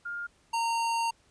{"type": "tone pair in turn", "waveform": ["sine", "square"], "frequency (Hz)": [1410, 921.4], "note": ["F6", "A#5"], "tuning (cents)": [16, -20], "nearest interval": "perfect fifth", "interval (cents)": 736, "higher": "first", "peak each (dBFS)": [-33, -27], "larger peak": "second", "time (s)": [[0.05, 0.27], [0.53, 1.11]], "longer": "second", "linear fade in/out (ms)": 10, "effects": ["pink hiss -65 dBFS RMS until 1.3 s", "resampled to 22050 Hz"]}